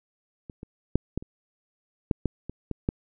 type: clicks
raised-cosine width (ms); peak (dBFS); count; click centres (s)
3; -26 / -26 / -7 / -14 / -28 / -9 / -11 / -21 / -17 / -11; 10; 0.498 / 0.631 / 0.956 / 1.176 / 1.225 / 2.112 / 2.257 / 2.496 / 2.713 / 2.889
effects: none